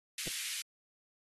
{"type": "high-pass noise", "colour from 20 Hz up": "pink", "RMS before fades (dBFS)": -39, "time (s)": [0.18, 0.62], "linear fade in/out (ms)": 2, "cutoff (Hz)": 2100, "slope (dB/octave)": 24}
{"type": "clicks", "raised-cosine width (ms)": 2, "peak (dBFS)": [-32, -30], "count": 2, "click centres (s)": [0.272, 0.278]}
{"effects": ["AAC 32 kbps"]}